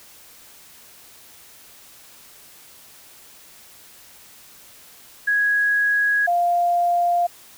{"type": "tone pair in turn", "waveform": "sine", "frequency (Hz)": [1661.2, 698.4], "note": ["G#6", "F5"], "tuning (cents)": [0, 0], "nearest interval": "octave + minor third", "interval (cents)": 1500, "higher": "first", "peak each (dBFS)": -16, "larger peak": "neither", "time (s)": [[5.27, 6.27], [6.27, 7.27]], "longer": "neither", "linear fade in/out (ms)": 10, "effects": ["white hiss -47 dBFS RMS until 7.57 s"]}